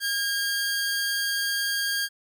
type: tone pair together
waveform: sawtooth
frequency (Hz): 1622 / 4588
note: G#6 / D8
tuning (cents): -41 / -41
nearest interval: octave + tritone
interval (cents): 1800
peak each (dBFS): -22 / -28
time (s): 0-2.09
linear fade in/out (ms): 50
effects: none